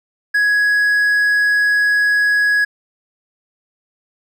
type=tone; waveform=triangle; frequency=1670 Hz; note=G#6; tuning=9 cents sharp; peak=-10 dBFS; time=0.34-2.65 s; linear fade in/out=10 ms; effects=none